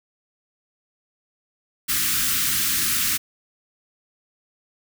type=band-stop noise; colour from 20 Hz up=white; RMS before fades=-22 dBFS; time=1.88-3.18 s; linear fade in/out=20 ms; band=330 to 1200 Hz; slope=48 dB/octave; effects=none